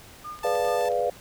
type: tone with tremolo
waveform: sine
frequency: 1212 Hz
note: D#6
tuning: 46 cents flat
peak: -33 dBFS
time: 0.24-0.85 s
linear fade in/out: 10 ms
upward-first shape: sine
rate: 4.7 Hz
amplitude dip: 80%
type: clicks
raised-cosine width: 0.2 ms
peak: -27 dBFS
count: 8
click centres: 0.39 / 0.469 / 0.554 / 0.649 / 0.685 / 0.81 / 0.856 / 0.918 s
type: tone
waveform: sawtooth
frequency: 880 Hz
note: A5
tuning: in tune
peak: -28 dBFS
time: 0.43-0.89 s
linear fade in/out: 5 ms
type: chord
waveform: sine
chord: G# diminished seventh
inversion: none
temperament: equal with one note detuned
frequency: 418 / 493.9 / 587.3 / 698.5 Hz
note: G#4 / B4 / D5 / F5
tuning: +11 / 0 / 0 / 0 cents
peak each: -31 / -26 / -28 / -27 dBFS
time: 0.44-1.1 s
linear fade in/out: 5 ms
effects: pink hiss -48 dBFS RMS until 1.2 s